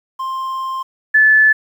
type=tone pair in turn; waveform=triangle / sine; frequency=1053 / 1736.4 Hz; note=C6 / A6; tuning=+11 / -23 cents; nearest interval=major sixth; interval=866 cents; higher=second; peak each=-18 / -7 dBFS; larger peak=second; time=0.19-0.83 / 1.14-1.53 s; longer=first; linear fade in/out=10 ms; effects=8-bit